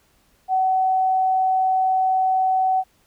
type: tone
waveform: sine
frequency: 754 Hz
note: F#5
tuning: 32 cents sharp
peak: -16 dBFS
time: 0.48-2.84 s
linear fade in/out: 50 ms
effects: pink hiss -61 dBFS RMS until 3.06 s